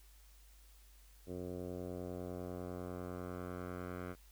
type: tone with low-pass filter sweep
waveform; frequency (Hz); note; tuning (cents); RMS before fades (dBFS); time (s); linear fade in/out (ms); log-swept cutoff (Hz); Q
10% pulse; 90; F#2; -47; -44; 1.26-4.16; 50; 480 to 1700; 1.5
effects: added 50 Hz sine -59 dBFS peak until 4.31 s + white hiss -67 dBFS RMS until 4.31 s